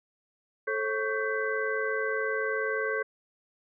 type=tone cluster; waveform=sine; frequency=437.6 / 538 / 1118 / 1557 / 2009 Hz; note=A4 / C5 / C#6 / G6 / B6; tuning=-9 / +48 / +14 / -12 / +29 cents; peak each=-31 / -35 / -37 / -31 / -38 dBFS; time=0.67-3.03 s; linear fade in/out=10 ms; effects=none